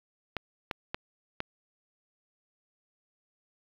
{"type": "clicks", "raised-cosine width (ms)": 0.3, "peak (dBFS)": -15, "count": 4, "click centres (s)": [0.367, 0.712, 0.945, 1.404], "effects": ["low-pass 4000 Hz 12 dB/octave", "8-bit"]}